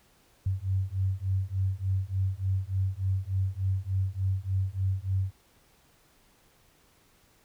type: beating tone pair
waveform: sine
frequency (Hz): 93.8 / 97.2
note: F#2 / G2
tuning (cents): +24 / -14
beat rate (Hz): 3.4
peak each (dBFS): -29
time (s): 0.46-5.31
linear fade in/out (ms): 5
effects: pink hiss -63 dBFS RMS until 7.44 s